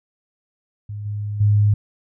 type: tone with level steps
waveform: sine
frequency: 103.83 Hz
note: G#2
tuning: in tune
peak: -27 / -23 / -12 dBFS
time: 0.89-1.74 s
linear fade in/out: 5 ms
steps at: 1.05 / 1.4 s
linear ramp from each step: 10 ms
effects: none